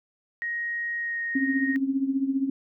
sine tone with pitch glide, 1879 to 1863.9 Hz, A#6 to A#6, +13 to -1 cents, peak -27 dBFS, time 0.42-1.76 s, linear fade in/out 0 ms, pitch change -14 cents, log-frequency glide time 0.97-1.2 s
sine tone with tremolo, 270.4 Hz, C#4, 43 cents flat, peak -19 dBFS, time 1.35-2.5 s, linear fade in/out 5 ms, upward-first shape triangle, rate 15 Hz, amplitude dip 80%
effects none

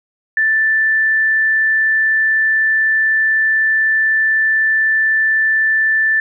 sine tone, 1764 Hz, A6, 4 cents sharp, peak -11 dBFS, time 0.37-6.2 s, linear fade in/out 2 ms, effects none

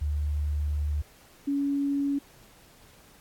sine tone pair in turn, 74 / 281.3 Hz, D2 / C#4, +14 / +26 cents, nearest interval octave + major seventh, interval 2312 cents, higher second, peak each -25 / -24 dBFS, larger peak second, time 0.01-1.02 / 1.47-2.19 s, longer first, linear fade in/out 10 ms, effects pink hiss -56 dBFS RMS until 3.2 s + AAC 64 kbps

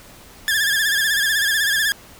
sawtooth tone with vibrato, 1693 Hz, G#6, 33 cents sharp, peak -13 dBFS, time 0.48-1.92 s, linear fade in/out 0 ms, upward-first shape sine, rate 16 Hz, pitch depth 89 cents each way, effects pink hiss -44 dBFS RMS until 2.19 s

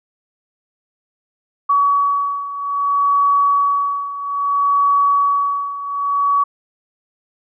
sine beating tone pair, 1132 / 1132.61 Hz, C#6 / C#6, +36 / +37 cents, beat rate 0.61 Hz, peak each -15 / -19 dBFS, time 1.69-6.44 s, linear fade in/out 10 ms, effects none

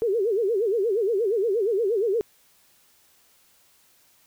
sine tone with vibrato, 424.8 Hz, G#4, 39 cents sharp, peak -20 dBFS, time 0.02-2.21 s, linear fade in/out 0 ms, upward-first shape sine, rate 8.5 Hz, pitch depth 210 cents each way, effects white hiss -60 dBFS RMS until 4.26 s

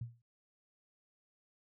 sine tone with exponential decay, 117.6 Hz, A#2, 16 cents sharp, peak -35 dBFS, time 0.01-0.22 s, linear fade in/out 5 ms, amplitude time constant 44 ms, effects none

